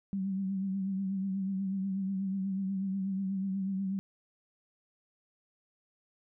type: tone with vibrato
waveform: sine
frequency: 192.9 Hz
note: G3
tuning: 28 cents flat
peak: -30 dBFS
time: 0.13-3.99 s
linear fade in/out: 0 ms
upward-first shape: triangle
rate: 8.2 Hz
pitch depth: 54 cents each way
effects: none